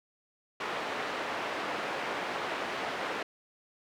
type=band-pass noise; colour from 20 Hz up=pink; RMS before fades=-35 dBFS; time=0.6-3.23 s; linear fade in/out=5 ms; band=430 to 2400 Hz; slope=12 dB/octave; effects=none

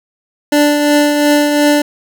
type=tone with tremolo; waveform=25% pulse; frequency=293.7 Hz; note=D4; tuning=in tune; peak=-3 dBFS; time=0.52-1.82 s; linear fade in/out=5 ms; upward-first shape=triangle; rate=2.8 Hz; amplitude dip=45%; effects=none

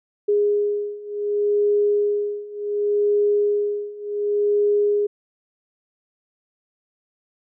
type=beating tone pair; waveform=sine; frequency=412.1 / 412.78 Hz; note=G#4 / G#4; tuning=-13 / -11 cents; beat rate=0.68 Hz; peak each=-22 / -20 dBFS; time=0.28-5.07 s; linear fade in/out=10 ms; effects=none

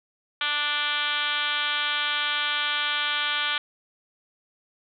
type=tone with frequency modulation; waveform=sine; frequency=2349 Hz; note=D7; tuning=in tune; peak=-23 dBFS; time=0.41-3.58 s; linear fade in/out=2 ms; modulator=293 Hz; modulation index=4.3; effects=none

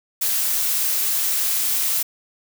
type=noise; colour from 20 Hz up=blue; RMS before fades=-21 dBFS; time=0.21-2.03 s; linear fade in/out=10 ms; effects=none

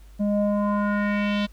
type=tone with low-pass filter sweep; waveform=square; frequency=205.5 Hz; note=G#3; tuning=18 cents flat; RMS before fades=-23 dBFS; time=0.19-1.47 s; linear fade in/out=20 ms; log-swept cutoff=440 to 3700 Hz; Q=2.9; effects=added 50 Hz sine -44 dBFS peak until 1.52 s + pink hiss -59 dBFS RMS until 1.52 s

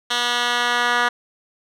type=tone with band-pass filter sweep; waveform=10% pulse; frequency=241.9 Hz; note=B3; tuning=36 cents flat; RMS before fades=-20 dBFS; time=0.1-1.09 s; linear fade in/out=10 ms; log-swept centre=3200 to 1800 Hz; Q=1.4; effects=none

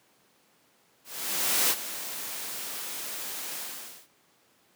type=noise with ADSR envelope; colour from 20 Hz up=white; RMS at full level=-23 dBFS; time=1.04-4.08 s; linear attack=660 ms; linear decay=51 ms; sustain=-13 dB; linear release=490 ms; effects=pink hiss -64 dBFS RMS until 4.75 s + high-pass 200 Hz 12 dB/octave

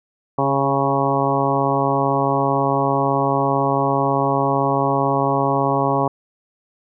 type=harmonic tone with a mistuned harmonic; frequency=138 Hz; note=C#3; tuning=7 cents flat; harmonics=1 / 2 / 3 / 4 / 5 / 6 / 7 / 8; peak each=-24 / -24 / -24 / -24 / -24 / -24 / -24 / -24 dBFS; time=0.38-6.08 s; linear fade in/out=5 ms; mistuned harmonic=3; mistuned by=-20 cents; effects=none

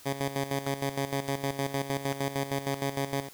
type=tone with tremolo; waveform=10% pulse; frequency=138.2 Hz; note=C#3; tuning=5 cents flat; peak=-19 dBFS; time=0.05-3.29 s; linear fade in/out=20 ms; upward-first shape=square; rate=6.5 Hz; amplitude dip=70%; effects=white hiss -52 dBFS RMS until 3.33 s

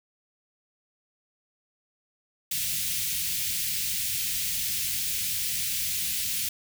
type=band-stop noise; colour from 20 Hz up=white; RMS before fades=-29 dBFS; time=2.51-6.49 s; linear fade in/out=5 ms; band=180 to 2200 Hz; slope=24 dB/octave; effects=none

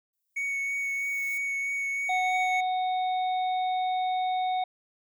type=noise with exponential growth; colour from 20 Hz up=violet; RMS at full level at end=-43 dBFS; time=0.13-1.38 s; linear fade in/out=5 ms; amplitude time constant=270 ms
type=tone with vibrato; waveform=triangle; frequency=2225 Hz; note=C#7; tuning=6 cents sharp; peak=-26 dBFS; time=0.36-2.61 s; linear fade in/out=10 ms; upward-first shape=triangle; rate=3.1 Hz; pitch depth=12 cents each way
type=harmonic tone; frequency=740 Hz; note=F#5; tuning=in tune; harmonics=1 / 3 / 5; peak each=-25 / -41 / -41 dBFS; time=2.09-4.64 s; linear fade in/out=5 ms
effects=none

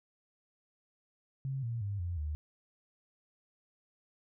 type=tone with pitch steps; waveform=sine; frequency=134.6 / 116.5 / 100.84 / 87.28 / 75.54 Hz; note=C3 / A#2 / G2 / F2 / D2; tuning=+49 / -1 / +49 / -1 / +49 cents; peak=-33 dBFS; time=1.45-2.35 s; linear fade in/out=0 ms; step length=180 ms; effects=none

